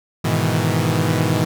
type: chord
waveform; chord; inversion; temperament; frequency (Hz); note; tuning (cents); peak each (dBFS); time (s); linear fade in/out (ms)
sawtooth; E major seventh; first; equal; 103.83 / 123.47 / 155.56 / 164.81; G#2 / B2 / D#3 / E3; 0 / 0 / 0 / 0; -18; 0.24-1.45; 10
effects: none